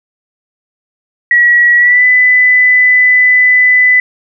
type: tone with pitch glide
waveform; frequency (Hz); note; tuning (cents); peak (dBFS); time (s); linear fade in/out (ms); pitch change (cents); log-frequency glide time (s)
sine; 1922 to 2000; B6 to B6; -48 to +21; -4; 1.31-4; 2; +69; 1.77-2.05
effects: none